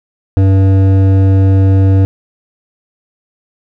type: tone with hard clipping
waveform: sine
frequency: 96.3 Hz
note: G2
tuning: 30 cents flat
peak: -7 dBFS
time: 0.37-2.05 s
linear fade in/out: 0 ms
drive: 11 dB
effects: none